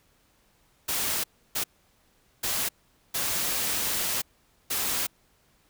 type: noise bursts at uneven times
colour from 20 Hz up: white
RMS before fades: -28 dBFS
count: 5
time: 0.88-1.24 / 1.55-1.64 / 2.43-2.69 / 3.14-4.22 / 4.7-5.07 s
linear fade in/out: 10 ms
effects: pink hiss -65 dBFS RMS until 5.69 s